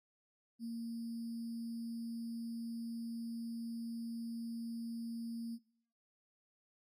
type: tone with sample-and-hold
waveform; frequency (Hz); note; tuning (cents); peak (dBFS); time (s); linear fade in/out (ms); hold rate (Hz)
sine; 231; A#3; -16; -39; 0.59-5.59; 50; 4900
effects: noise-tail reverb RT60 0.7 s tail -23 dB re dry + AAC 64 kbps